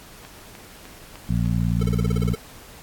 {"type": "click train", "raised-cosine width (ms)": 0.3, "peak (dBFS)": -25, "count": 5, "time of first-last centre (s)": [0.25, 1.458], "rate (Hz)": 3.31}
{"type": "harmonic tone", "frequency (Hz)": 58.27, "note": "A#1", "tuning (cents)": 0, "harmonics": [1, 2, 3, 4], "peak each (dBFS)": [-25, -23, -23, -30], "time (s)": [1.29, 2.34], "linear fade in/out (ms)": 5}
{"type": "tone bursts", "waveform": "square", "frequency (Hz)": 440, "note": "A4", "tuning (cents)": 0, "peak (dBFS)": -27, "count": 10, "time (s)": [1.81, 2.354], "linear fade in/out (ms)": 5, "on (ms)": 22, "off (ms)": 36}
{"effects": ["pink hiss -45 dBFS RMS until 2.82 s", "AAC 64 kbps"]}